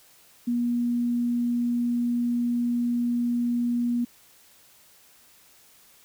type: tone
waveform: sine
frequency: 240 Hz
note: B3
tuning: 49 cents flat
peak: -22 dBFS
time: 0.47-4.05 s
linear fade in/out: 10 ms
effects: white hiss -56 dBFS RMS until 6.04 s